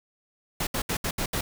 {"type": "noise bursts at uneven times", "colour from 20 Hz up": "pink", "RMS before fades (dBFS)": -28, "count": 6, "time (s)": [[0.6, 0.67], [0.74, 0.82], [0.89, 0.97], [1.04, 1.11], [1.18, 1.26], [1.33, 1.41]], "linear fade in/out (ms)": 5, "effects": []}